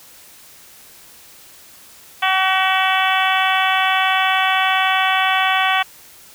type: harmonic tone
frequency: 378.6 Hz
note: F#4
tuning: 40 cents sharp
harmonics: 2 / 3 / 4 / 5 / 6 / 7 / 8 / 9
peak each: -19 / -21 / -22 / -23 / -24 / -24 / -25 / -26 dBFS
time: 2.22-5.83 s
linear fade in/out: 10 ms
effects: white hiss -44 dBFS RMS until 6.34 s